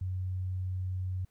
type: tone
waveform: sine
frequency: 92.5 Hz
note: F#2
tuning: in tune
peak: -31 dBFS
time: 0.01-1.25 s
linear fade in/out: 5 ms
effects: pink hiss -74 dBFS RMS until 1.3 s